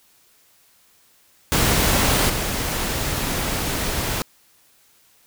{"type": "noise with level steps", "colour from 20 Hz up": "pink", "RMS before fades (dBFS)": [-18, -24], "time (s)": [1.52, 4.22], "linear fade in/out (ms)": 0, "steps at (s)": 2.29, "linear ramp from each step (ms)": 10, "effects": ["white hiss -57 dBFS RMS until 5.26 s"]}